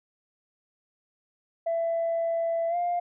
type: tone with pitch glide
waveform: sine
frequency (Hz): 667 to 701.8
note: E5 to F5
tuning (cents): +20 to +8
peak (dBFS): -23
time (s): 1.66-3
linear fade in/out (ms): 10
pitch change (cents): +88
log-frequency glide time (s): 2.69-2.76
effects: tanh soft clip ceiling -21 dBFS